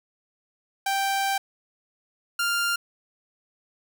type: tone pair in turn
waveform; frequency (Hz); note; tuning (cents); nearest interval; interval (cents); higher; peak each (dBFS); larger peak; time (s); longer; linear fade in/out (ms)
sawtooth; 784 / 1396.9; G5 / F6; 0 / 0; minor seventh; 1000; second; -19; neither; 0.86-1.38 / 2.39-2.76; first; 5
effects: none